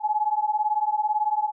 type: beating tone pair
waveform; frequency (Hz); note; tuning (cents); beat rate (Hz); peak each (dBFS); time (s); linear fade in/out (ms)
sine; 840 / 858; G#5 / A5; +19 / -44; 18; -24; 0-1.52; 50
effects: none